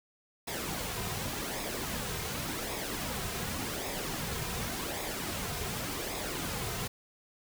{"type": "noise with flanger", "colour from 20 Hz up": "pink", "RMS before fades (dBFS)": -36, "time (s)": [0.47, 6.88], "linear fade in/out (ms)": 10, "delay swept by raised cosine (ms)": [0.67, 3.57], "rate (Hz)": 0.88, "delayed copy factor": -0.55, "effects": []}